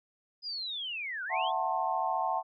sine linear two-way sweep, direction down then up, 5020 to 1413 to 3527 Hz, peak -34 dBFS, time 0.42-1.52 s, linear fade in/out 50 ms, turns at 1.24 s
sine chord, F# half-diminished seventh, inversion third, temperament just, 666 / 740 / 888 / 1065.6 Hz, E5 / F#5 / A5 / C6, +18 / 0 / +16 / +31 cents, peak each -36 / -32 / -32 / -35 dBFS, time 1.29-2.43 s, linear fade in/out 50 ms
effects none

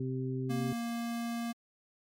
harmonic tone, 130.1 Hz, C3, 9 cents flat, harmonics 1 / 2 / 3, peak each -34 / -37 / -39 dBFS, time 0-0.73 s, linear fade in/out 5 ms
square tone, 233.9 Hz, A#3, 6 cents sharp, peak -34 dBFS, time 0.49-1.53 s, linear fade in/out 20 ms
effects MP3 64 kbps

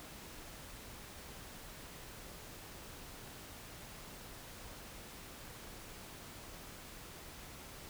silence, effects pink hiss -51 dBFS RMS until 7.89 s

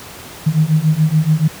sine beating tone pair, 152.4 / 159.4 Hz, D#3 / D#3, -36 / +42 cents, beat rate 7 Hz, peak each -14 / -13 dBFS, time 0.46-1.48 s, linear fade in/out 10 ms, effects pink hiss -34 dBFS RMS until 1.6 s + high-pass 80 Hz 12 dB/octave

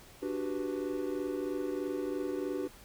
triangle chord, G major seventh, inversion second, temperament equal with one note detuned, 293.7 / 368.9 / 392 / 493.9 Hz, D4 / F#4 / G4 / B4, 0 / -5 / 0 / 0 cents, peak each -35 / -35 / -37 / -38 dBFS, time 0.22-2.68 s, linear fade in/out 10 ms, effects pink hiss -55 dBFS RMS until 2.84 s

